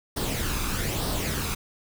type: noise with flanger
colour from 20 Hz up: pink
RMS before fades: -28 dBFS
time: 0.16-1.55 s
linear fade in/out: 10 ms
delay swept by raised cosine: 0.21 to 0.82 ms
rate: 1.1 Hz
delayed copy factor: +0.5
effects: none

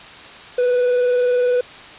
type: tone with vibrato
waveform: triangle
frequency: 493.9 Hz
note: B4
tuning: in tune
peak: -12 dBFS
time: 0.58-1.61 s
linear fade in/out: 5 ms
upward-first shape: sine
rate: 20 Hz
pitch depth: 23 cents each way
effects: white hiss -38 dBFS RMS until 1.98 s + resampled to 8000 Hz

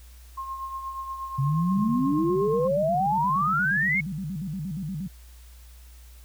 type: tone with tremolo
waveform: sine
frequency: 1068 Hz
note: C6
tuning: 35 cents sharp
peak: -29 dBFS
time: 0.37-2.68 s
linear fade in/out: 10 ms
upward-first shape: triangle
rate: 8.4 Hz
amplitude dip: 55%
type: exponential sweep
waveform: sine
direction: up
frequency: 130.81 to 2217 Hz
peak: -21 dBFS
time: 1.38-4.01 s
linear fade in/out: 10 ms
type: tone with vibrato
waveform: sine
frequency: 170.4 Hz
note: F3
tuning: 42 cents flat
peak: -29 dBFS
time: 1.71-5.08 s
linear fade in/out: 10 ms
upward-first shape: square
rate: 8.5 Hz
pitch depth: 210 cents each way
effects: added 60 Hz sine -45 dBFS peak until 6.24 s + white hiss -56 dBFS RMS until 6.24 s

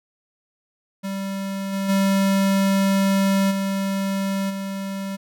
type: tone with level steps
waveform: square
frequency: 195.1 Hz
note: G3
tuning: 8 cents flat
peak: -26 / -23 / -17 / -22 / -27 dBFS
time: 1.03-5.17 s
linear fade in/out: 20 ms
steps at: 1.72 / 1.88 / 3.5 / 4.49 s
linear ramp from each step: 20 ms
effects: none

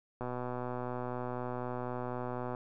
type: click train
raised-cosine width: 1 ms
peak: -24 dBFS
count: 291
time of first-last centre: 0.21-2.549 s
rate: 124 Hz
effects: none

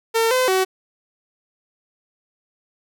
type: tone with pitch steps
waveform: sawtooth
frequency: 453.6 / 511 / 376.7 Hz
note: A#4 / C5 / F#4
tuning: -47 / -41 / +31 cents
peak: -12 dBFS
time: 0.14-0.65 s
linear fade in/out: 20 ms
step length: 170 ms
effects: none

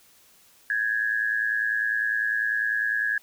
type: tone with amplitude modulation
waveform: sine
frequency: 1669 Hz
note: G#6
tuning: 8 cents sharp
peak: -19 dBFS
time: 0.7-3.18 s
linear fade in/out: 2 ms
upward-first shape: sine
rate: 110 Hz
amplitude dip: 75%
effects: white hiss -57 dBFS RMS until 3.22 s

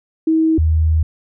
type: tone pair in turn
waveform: sine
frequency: 320.2 / 79.43 Hz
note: D#4 / D#2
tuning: +50 / +36 cents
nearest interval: 2 octaves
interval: 2414 cents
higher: first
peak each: -11 dBFS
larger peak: neither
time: 0.27-0.58 / 0.58-1.03 s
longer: second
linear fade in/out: 5 ms
effects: none

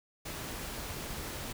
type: noise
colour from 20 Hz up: pink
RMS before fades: -40 dBFS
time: 0.25-1.53 s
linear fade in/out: 10 ms
effects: none

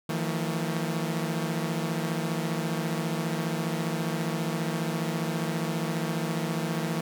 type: tone cluster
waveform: sawtooth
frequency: 160.5 / 175.3 / 225.6 Hz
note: E3 / F3 / A3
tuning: -46 / +7 / +44 cents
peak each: -26 / -29 / -30 dBFS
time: 0.09-7.01 s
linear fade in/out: 5 ms
effects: none

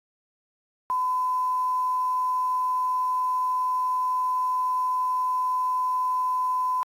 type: tone with quantisation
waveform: sine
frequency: 1011 Hz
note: B5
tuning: 40 cents sharp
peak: -22 dBFS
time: 0.9-6.83 s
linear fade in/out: 0 ms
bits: 8
effects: AAC 48 kbps

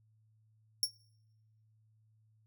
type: tone with exponential decay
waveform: sawtooth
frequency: 5490 Hz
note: F8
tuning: 31 cents flat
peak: -21 dBFS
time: 0.83-0.91 s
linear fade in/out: 1 ms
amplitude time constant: 17 ms
effects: noise-tail reverb RT60 0.9 s tail -26 dB re dry + added 109 Hz sine -66 dBFS peak until 2.46 s

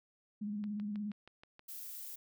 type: tone with vibrato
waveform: sine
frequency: 207.7 Hz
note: G#3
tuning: in tune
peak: -36 dBFS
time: 0.41-1.12 s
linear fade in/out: 10 ms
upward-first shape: square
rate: 17 Hz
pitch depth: 34 cents each way
type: click train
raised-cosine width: 0.3 ms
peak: -38 dBFS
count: 7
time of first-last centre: 0.64-1.594 s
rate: 6.29 Hz
type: noise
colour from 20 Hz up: violet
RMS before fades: -46 dBFS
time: 1.68-2.16 s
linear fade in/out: 10 ms
effects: none

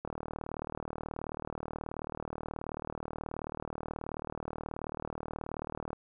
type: click train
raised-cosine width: 1 ms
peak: -23 dBFS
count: 228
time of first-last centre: 0.05-5.931 s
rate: 38.6 Hz
effects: none

